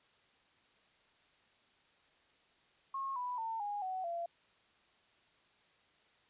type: tone with pitch steps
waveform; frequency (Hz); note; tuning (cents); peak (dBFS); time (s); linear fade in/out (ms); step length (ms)
sine; 1084 / 988.3 / 901.1 / 821.5 / 749 / 682.9; C#6 / B5 / A5 / G#5 / F#5 / F5; -39 / +1 / +41 / -19 / +21 / -39; -36; 2.94-4.26; 5; 220
effects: white hiss -69 dBFS RMS until 6.29 s + resampled to 8000 Hz